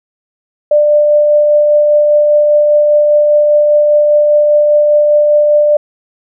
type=tone with tremolo; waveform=sine; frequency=594 Hz; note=D5; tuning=20 cents sharp; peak=-4 dBFS; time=0.71-5.77 s; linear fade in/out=5 ms; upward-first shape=triangle; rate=5 Hz; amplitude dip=25%; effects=none